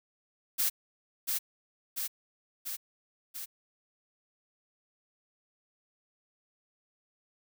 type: noise with echo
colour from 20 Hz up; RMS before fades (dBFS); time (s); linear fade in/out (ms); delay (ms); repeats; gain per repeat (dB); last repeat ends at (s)
blue; -28; 0.58-0.7; 20; 690; 4; -3; 3.46
effects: none